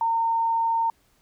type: tone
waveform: sine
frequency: 914 Hz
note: A#5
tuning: 34 cents flat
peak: -20 dBFS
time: 0.01-0.9 s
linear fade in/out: 2 ms
effects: pink hiss -64 dBFS RMS until 1.21 s